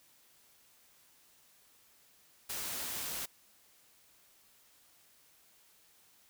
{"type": "noise", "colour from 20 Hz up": "white", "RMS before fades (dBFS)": -39, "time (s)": [2.49, 3.26], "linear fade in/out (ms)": 10, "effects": ["white hiss -65 dBFS RMS until 6.29 s"]}